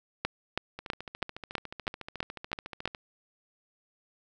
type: two click trains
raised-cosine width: 0.3 ms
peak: -12 / -23 dBFS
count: 9 / 31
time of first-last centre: 0.25-2.856 / 0.79-2.948 s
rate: 3.07 / 13.9 Hz
effects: none